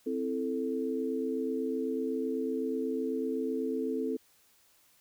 sine chord, A minor, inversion first, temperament equal, 261.6 / 329.6 / 440 Hz, C4 / E4 / A4, 0 / 0 / 0 cents, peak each -33 / -37 / -33 dBFS, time 0.06-4.17 s, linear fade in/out 10 ms, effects white hiss -65 dBFS RMS until 5 s

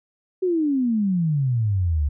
sine exponential sweep, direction down, 380.4 to 69.3 Hz, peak -18 dBFS, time 0.42-2.09 s, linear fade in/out 10 ms, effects none

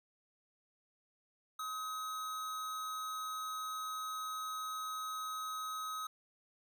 square tone with amplitude modulation, 1269 Hz, D#6, 34 cents sharp, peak -38 dBFS, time 1.59-6.07 s, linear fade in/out 5 ms, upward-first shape sine, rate 247 Hz, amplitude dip 30%, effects none

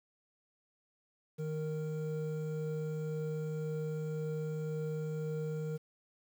triangle tone pair together, 155.56 / 464.8 Hz, D#3 / A#4, 0 / -5 cents, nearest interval octave + perfect fifth, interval 1895 cents, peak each -34 / -37 dBFS, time 1.38-5.78 s, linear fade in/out 20 ms, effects 10-bit

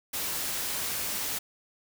white noise, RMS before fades -32 dBFS, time 0.13-1.39 s, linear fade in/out 10 ms, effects none

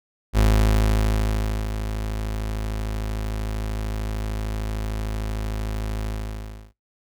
35% pulse tone with ADSR envelope, 53.2 Hz, G#1, 42 cents sharp, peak -12 dBFS, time 0.33-6.73 s, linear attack 52 ms, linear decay 1300 ms, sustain -11 dB, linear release 670 ms, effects noise-tail reverb RT60 0.2 s tail -24 dB re dry

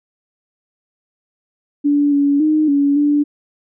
sine tone with pitch steps, 288.9 / 283.9 / 308 / 283.3 / 292 Hz, D4 / C#4 / D#4 / C#4 / D4, -28 / +41 / -17 / +38 / -10 cents, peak -11 dBFS, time 1.84-3.24 s, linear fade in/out 20 ms, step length 280 ms, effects none

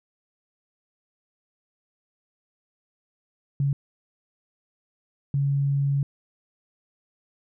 sine tone bursts at uneven times, 140 Hz, C#3, 18 cents sharp, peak -20 dBFS, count 2, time 3.6-3.73 / 5.34-6.03 s, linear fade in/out 2 ms, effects none

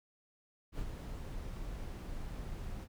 brown noise with ADSR envelope, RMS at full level -38 dBFS, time 0.72-2.88 s, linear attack 72 ms, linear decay 52 ms, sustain -4 dB, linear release 49 ms, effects none

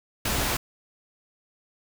pink noise, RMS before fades -26 dBFS, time 0.25-0.57 s, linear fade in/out 5 ms, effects none

